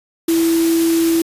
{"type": "tone in noise", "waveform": "sine", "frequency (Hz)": 330.2, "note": "E4", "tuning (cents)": 3, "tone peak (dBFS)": -12, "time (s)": [0.28, 1.22], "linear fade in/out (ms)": 5, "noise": "white", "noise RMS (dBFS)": -25, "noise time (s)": [0.28, 1.22], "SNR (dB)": 10, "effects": ["resampled to 32000 Hz"]}